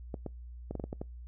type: clicks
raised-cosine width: 2 ms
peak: -23 dBFS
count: 8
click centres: 0.142 / 0.263 / 0.71 / 0.753 / 0.798 / 0.84 / 0.929 / 1.015 s
effects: noise-tail reverb RT60 0.2 s tail -26 dB re dry + added 60 Hz sine -43 dBFS peak until 1.27 s